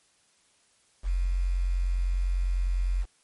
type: tone with quantisation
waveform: sine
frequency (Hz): 44.94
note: F#1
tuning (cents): -50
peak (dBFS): -23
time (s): 1.03-3.06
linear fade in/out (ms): 50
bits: 8
effects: white hiss -65 dBFS RMS until 3.23 s + MP3 48 kbps